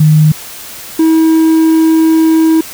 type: tone pair in turn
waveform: sine / triangle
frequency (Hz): 154 / 321.5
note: D#3 / E4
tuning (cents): -17 / -43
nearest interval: octave + minor second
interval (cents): 1274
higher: second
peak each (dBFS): -3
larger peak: neither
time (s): 0-0.32 / 0.99-2.61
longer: second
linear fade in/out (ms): 5
effects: white hiss -28 dBFS RMS until 2.73 s